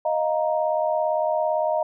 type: chord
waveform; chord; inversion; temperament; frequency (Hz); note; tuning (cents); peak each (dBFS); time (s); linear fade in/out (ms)
sine; Eb suspended second; none; just; 622.3 / 700 / 933.4; Eb5 / F5 / Bb5; 0 / +4 / +2; -22 / -26 / -27; 0.05-1.83; 5
effects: none